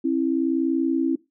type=tone pair together; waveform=sine; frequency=268.4 / 328.9 Hz; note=C4 / E4; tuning=+44 / -4 cents; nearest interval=major third; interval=352 cents; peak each=-22 dBFS; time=0.04-1.16 s; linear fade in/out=10 ms; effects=noise-tail reverb RT60 0.2 s tail -19 dB re dry